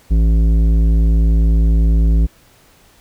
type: tone with tanh clipping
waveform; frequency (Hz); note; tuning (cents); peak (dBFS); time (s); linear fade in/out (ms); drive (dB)
sine; 55; A1; 0; -11; 0.1-2.27; 20; 12
effects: pink hiss -50 dBFS RMS until 3 s